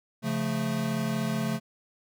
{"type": "chord", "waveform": "square", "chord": "Db augmented", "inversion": "none", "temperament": "equal", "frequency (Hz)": [138.59, 174.61, 220], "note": ["Db3", "F3", "A3"], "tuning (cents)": [0, 0, 0], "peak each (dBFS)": [-33, -34, -30], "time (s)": [0.22, 1.6], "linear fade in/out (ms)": 50, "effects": []}